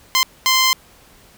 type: tone bursts at uneven times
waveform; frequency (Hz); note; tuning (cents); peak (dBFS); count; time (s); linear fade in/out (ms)
10% pulse; 1041; C6; -9; -4; 2; 0.15-0.23 / 0.46-0.73; 0
effects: pink hiss -49 dBFS RMS until 1.37 s